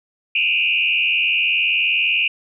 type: tone with frequency modulation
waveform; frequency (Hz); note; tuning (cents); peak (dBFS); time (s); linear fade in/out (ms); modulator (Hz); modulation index
sine; 2637; E7; 0; -15; 0.35-2.28; 5; 80.4; 3
effects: none